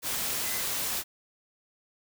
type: tone in noise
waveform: sine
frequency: 2028 Hz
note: B6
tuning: 45 cents sharp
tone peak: -40 dBFS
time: 0.43-0.63 s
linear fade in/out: 50 ms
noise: white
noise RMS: -31 dBFS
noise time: 0.02-1.04 s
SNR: -12 dB
effects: none